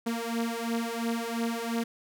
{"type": "beating tone pair", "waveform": "sawtooth", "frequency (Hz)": [230, 232.9], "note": ["A#3", "A#3"], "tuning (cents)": [-23, -1], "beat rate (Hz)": 2.9, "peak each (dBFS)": -28, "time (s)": [0.06, 1.84], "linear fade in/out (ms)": 10, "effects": []}